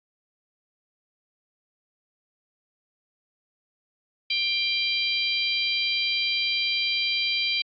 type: harmonic tone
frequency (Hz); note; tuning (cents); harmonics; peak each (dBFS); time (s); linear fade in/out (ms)
790; G5; +13; 3 / 4 / 5 / 6; -27 / -28 / -29 / -30; 4.3-7.62; 5
effects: AAC 48 kbps